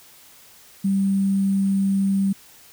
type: tone with sample-and-hold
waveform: sine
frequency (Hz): 195.3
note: G3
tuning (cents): -6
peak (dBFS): -17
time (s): 0.84-2.33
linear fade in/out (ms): 10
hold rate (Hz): 8820
effects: white hiss -49 dBFS RMS until 2.72 s